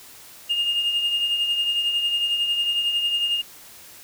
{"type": "tone with tremolo", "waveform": "sine", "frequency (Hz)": 2833, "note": "F7", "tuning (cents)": 24, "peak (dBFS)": -16, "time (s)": [0.49, 3.42], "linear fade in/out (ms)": 20, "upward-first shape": "triangle", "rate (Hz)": 11, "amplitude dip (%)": 60, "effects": ["tanh soft clip ceiling -16 dBFS", "white hiss -45 dBFS RMS until 4.03 s"]}